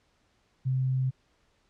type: tone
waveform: sine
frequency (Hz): 130.4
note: C3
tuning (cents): -5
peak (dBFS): -24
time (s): 0.65-1.11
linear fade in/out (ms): 20
effects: pink hiss -69 dBFS RMS until 1.69 s + low-pass 6000 Hz 12 dB/octave